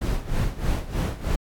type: noise with tremolo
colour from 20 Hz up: brown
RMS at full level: -22 dBFS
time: 0.01-1.36 s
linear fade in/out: 10 ms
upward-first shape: sine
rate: 3.2 Hz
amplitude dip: 80%
effects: AAC 64 kbps